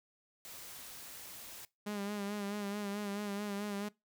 white noise, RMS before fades -49 dBFS, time 0.45-1.65 s, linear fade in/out 0 ms
sawtooth tone with vibrato, 203.9 Hz, G#3, 32 cents flat, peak -33 dBFS, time 1.86-3.89 s, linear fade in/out 10 ms, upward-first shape sine, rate 4.6 Hz, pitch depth 44 cents each way
effects noise-tail reverb RT60 0.2 s tail -21 dB re dry

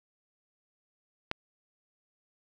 click, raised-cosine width 0.3 ms, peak -14 dBFS, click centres 1.314 s, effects none

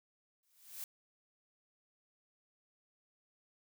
blue noise with exponential growth, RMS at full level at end -41 dBFS, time 0.43-0.84 s, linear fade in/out 1 ms, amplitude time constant 88 ms, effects none

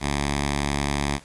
5% pulse tone with notch filter, 71.2 Hz, C#2, 47 cents sharp, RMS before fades -25 dBFS, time 0-1.2 s, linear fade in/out 50 ms, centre 500 Hz, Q 0.91, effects pink hiss -50 dBFS RMS until 1.24 s + resampled to 24000 Hz

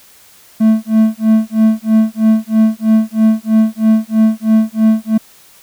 triangle tone with tremolo, 220 Hz, A3, in tune, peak -3 dBFS, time 0.6-5.18 s, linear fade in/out 10 ms, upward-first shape sine, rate 3.1 Hz, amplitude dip 100%, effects white hiss -44 dBFS RMS until 5.62 s

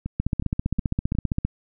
two click trains, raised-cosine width 5 ms, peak -16 / -10 dBFS, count 4 / 20, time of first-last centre 0.06-1.151 / 0.2-1.45 s, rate 2.75 / 15.2 Hz, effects none

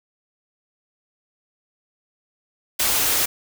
white band-stop noise, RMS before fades -20 dBFS, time 2.79-3.26 s, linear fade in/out 10 ms, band 140 to 210 Hz, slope 96 dB/octave, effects none

